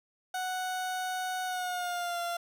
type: tone with pitch glide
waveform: 30% pulse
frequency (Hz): 740 to 690.4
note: F#5 to F5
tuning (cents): 0 to -20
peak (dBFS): -29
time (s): 0.34-2.37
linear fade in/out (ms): 5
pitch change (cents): -120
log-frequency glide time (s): 1.45-2.2
effects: none